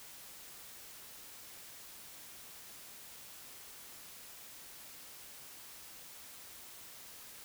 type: silence
effects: white hiss -52 dBFS RMS until 7.44 s